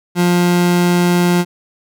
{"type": "tone", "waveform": "30% pulse", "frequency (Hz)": 176.1, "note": "F3", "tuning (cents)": 15, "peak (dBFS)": -8, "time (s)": [0.15, 1.45], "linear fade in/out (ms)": 50, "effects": []}